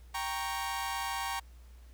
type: chord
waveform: sawtooth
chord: G diminished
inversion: none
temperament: equal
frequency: 784 / 932.3 / 1108.7 Hz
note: G5 / Bb5 / Db6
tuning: 0 / 0 / 0 cents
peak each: -34 / -33 / -35 dBFS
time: 0.14-1.4 s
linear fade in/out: 10 ms
effects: added 60 Hz sine -50 dBFS peak until 1.93 s + pink hiss -65 dBFS RMS until 1.93 s